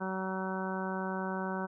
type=harmonic tone; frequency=188.9 Hz; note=F#3; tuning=36 cents sharp; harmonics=1 / 2 / 3 / 4 / 5 / 6 / 7 / 8; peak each=-36 / -40 / -42 / -43 / -40 / -46 / -46 / -42 dBFS; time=0-1.67 s; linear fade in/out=20 ms; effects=none